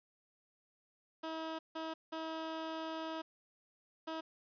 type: tone bursts at uneven times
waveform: 15% pulse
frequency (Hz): 321.1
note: E4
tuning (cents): -45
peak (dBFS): -33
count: 4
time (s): 1.23-1.59 / 1.75-1.94 / 2.12-3.22 / 4.07-4.21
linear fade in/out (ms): 10
effects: resampled to 11025 Hz + 12-bit